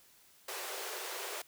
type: high-pass noise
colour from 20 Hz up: pink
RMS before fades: -41 dBFS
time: 0.48-1.42 s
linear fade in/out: 5 ms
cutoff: 360 Hz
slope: 96 dB/octave
effects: white hiss -63 dBFS RMS until 1.47 s